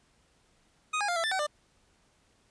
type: tone with pitch steps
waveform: 25% pulse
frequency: 1247 / 821 / 701 / 666 / 1770 / 759 / 596 Hz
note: D#6 / G#5 / F5 / E5 / A6 / F#5 / D5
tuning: +3 / -20 / +6 / +18 / +10 / +44 / +25 cents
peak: -24 dBFS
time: 0.93-1.469 s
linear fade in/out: 10 ms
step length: 77 ms
effects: pink hiss -67 dBFS RMS until 2.5 s + resampled to 22050 Hz